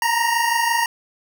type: tone pair together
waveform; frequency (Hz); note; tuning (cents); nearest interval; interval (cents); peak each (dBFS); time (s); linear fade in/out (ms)
25% pulse; 922 / 947.9; A#5 / A#5; -19 / +29; unison; 48; -16 / -17; 0.02-0.86; 2
effects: none